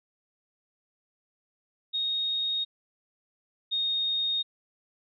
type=tone pair in turn; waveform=sine; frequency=3729 / 3709 Hz; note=A#7 / A#7; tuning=0 / -9 cents; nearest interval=unison; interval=9 cents; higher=first; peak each=-26 / -25 dBFS; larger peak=second; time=1.93-2.65 / 3.71-4.43 s; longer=neither; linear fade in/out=20 ms; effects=none